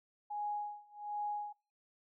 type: tone with tremolo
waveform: sine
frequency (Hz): 830.6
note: G#5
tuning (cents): 0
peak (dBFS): -34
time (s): 0.3-1.53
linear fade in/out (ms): 10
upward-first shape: sine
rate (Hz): 1.3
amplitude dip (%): 95
effects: noise-tail reverb RT60 0.3 s tail -21 dB re dry